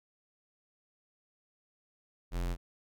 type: tone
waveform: square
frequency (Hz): 43.65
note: F1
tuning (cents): 0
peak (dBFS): -32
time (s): 2.31-2.57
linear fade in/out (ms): 50
effects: none